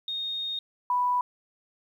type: tone pair in turn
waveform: sine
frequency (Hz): 3704 / 987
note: A#7 / B5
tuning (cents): -12 / -1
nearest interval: octave + major seventh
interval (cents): 2289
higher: first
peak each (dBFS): -29 / -22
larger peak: second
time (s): 0.08-0.59 / 0.9-1.21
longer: first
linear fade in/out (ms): 2
effects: 10-bit